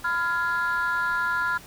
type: chord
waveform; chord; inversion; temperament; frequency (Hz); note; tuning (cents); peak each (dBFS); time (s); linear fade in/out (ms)
sine; F diminished; second; just; 1005.8 / 1396.9 / 1676.3; Cb6 / F6 / Ab6; +31 / 0 / +16; -27 / -23 / -29; 0.04-1.58; 10
effects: tanh soft clip ceiling -18 dBFS + pink hiss -46 dBFS RMS until 1.66 s